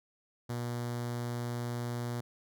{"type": "tone with notch filter", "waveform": "sawtooth", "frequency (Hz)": 120, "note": "B2", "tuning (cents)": -49, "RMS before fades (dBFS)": -36, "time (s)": [0.49, 2.21], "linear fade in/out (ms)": 10, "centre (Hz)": 2600, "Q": 1.9, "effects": []}